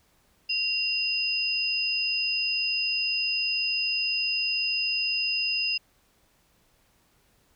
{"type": "tone pair together", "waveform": "sine", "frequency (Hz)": [2768, 5007], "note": ["F7", "D#8"], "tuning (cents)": [-16, 10], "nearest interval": "minor seventh", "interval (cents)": 1026, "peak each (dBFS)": -27, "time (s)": [0.49, 5.78], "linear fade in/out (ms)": 10, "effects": ["pink hiss -65 dBFS RMS until 7.55 s"]}